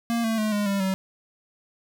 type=tone with pitch steps; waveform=square; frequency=233.1 / 223.9 / 215 / 206.5 / 198.29 / 190.43 Hz; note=A#3 / A3 / A3 / G#3 / G3 / G3; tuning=0 / +30 / -40 / -10 / +20 / -50 cents; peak=-23 dBFS; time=0.1-0.94 s; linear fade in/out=0 ms; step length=140 ms; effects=none